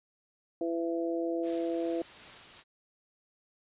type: harmonic tone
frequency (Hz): 167.3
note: E3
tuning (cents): +26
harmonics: 2 / 3 / 4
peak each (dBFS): -31 / -35 / -37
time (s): 0.61-2.02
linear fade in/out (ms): 2
type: noise with tremolo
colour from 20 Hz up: white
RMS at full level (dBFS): -47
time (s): 1.42-2.64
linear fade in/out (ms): 50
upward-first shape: sine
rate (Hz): 2.6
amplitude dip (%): 25
effects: resampled to 8000 Hz